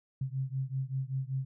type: beating tone pair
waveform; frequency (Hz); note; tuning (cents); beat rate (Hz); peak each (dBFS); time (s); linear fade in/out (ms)
sine; 130.81 / 136.01; C3 / C#3; 0 / -33; 5.2; -34 / -35; 0.21-1.45; 5
effects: none